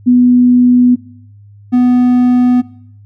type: tone pair in turn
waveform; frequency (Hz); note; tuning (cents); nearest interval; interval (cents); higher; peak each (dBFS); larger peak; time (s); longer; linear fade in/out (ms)
sine / triangle; 246.9 / 247.9; B3 / B3; 0 / +7; unison; 7; second; -4; neither; 0.06-0.96 / 1.72-2.62; neither; 20
effects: noise-tail reverb RT60 0.7 s tail -20 dB re dry + added 102 Hz sine -36 dBFS peak until 3.05 s